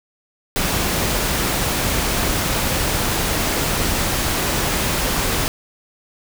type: noise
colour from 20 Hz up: pink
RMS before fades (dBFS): -20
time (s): 0.56-5.48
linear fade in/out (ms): 0
effects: none